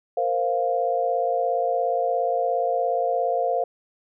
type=chord; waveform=sine; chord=Bb suspended second; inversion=none; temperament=equal; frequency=466.2 / 523.3 / 698.5 Hz; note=Bb4 / C5 / F5; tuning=0 / 0 / 0 cents; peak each=-27 / -25 / -23 dBFS; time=0.17-3.64 s; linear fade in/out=5 ms; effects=none